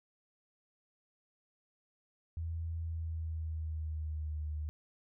sine tone with pitch glide, 82.41 to 76.01 Hz, E2 to D#2, 0 to -40 cents, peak -35 dBFS, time 2.37-4.69 s, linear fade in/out 0 ms, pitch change -140 cents, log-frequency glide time 2.8-4.45 s, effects none

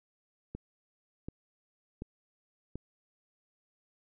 click train, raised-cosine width 3 ms, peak -26 dBFS, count 4, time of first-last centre 0.55-2.756 s, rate 1.36 Hz, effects none

